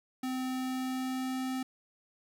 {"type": "tone with pitch glide", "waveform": "square", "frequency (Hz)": [257.7, 259.5], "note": ["C4", "C4"], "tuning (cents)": [-26, -14], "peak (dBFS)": -33, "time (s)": [0.23, 1.63], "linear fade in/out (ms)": 5, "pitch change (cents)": 12, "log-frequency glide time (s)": [0.5, 1.49], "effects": ["10-bit"]}